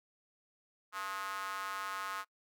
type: tone with high-pass filter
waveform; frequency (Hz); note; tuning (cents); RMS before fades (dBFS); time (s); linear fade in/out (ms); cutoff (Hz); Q
square; 97; G2; -18; -40; 0.92-2.25; 50; 1200; 4.3
effects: noise-tail reverb RT60 0.1 s tail -24 dB re dry